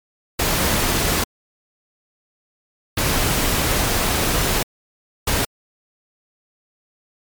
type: noise bursts at uneven times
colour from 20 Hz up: pink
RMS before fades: -19 dBFS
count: 3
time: 0.39-1.24 / 2.97-4.63 / 5.27-5.45 s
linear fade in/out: 5 ms
effects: MP3 96 kbps